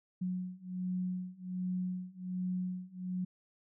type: beating tone pair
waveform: sine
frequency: 182 / 183.3 Hz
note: F#3 / F#3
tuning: -28 / -16 cents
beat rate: 1.3 Hz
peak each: -38 / -37 dBFS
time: 0.21-3.25 s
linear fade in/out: 10 ms
effects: none